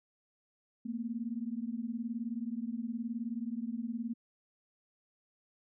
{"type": "beating tone pair", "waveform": "sine", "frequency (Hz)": [224.3, 243.3], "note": ["A3", "B3"], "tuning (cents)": [34, -26], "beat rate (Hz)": 19, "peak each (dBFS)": [-37, -38], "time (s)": [0.85, 4.14], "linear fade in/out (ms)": 10, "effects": []}